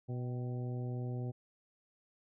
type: harmonic tone with a mistuned harmonic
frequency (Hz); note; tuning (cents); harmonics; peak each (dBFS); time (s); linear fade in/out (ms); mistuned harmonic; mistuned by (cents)
123.47; B2; 0; 1 / 2 / 3 / 4 / 5 / 6; -36 / -45 / -47 / -51 / -54 / -55; 0.08-1.32; 20; 6; +65
effects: none